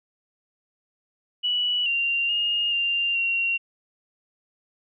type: tone with pitch steps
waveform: sine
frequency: 2946 / 2773 / 2843 / 2788 / 2750 Hz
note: F#7 / F7 / F7 / F7 / F7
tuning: -8 / -13 / +30 / -4 / -27 cents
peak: -21 dBFS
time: 1.43-3.58 s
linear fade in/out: 20 ms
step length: 430 ms
effects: none